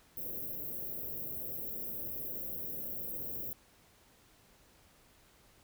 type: band-stop noise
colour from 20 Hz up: white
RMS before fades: -40 dBFS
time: 0.17-3.53 s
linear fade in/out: 2 ms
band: 600 to 13000 Hz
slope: 48 dB/octave
effects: pink hiss -64 dBFS RMS until 5.63 s